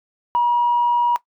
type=tone; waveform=sine; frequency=959 Hz; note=A#5; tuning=49 cents sharp; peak=-13 dBFS; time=0.35-1.16 s; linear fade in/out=0 ms; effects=noise-tail reverb RT60 0.1 s tail -18 dB re dry + tanh soft clip ceiling -10 dBFS